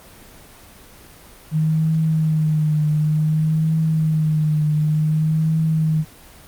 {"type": "tone with vibrato", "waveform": "sine", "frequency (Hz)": 155.56, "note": "D#3", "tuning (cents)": 0, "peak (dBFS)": -15, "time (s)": [1.51, 6.05], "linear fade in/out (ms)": 50, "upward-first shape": "triangle", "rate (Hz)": 0.55, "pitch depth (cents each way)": 48, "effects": ["pink hiss -44 dBFS RMS until 6.47 s", "Opus 24 kbps"]}